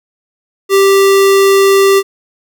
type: tone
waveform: square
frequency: 392 Hz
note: G4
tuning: in tune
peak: -6 dBFS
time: 0.69-2.03 s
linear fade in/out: 50 ms
effects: none